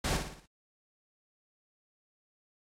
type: noise with echo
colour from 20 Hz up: pink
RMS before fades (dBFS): -31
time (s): 0.04-0.17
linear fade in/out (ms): 5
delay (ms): 58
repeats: 5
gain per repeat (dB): -6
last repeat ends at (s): 0.46
effects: low-pass 9000 Hz 12 dB/octave + AAC 64 kbps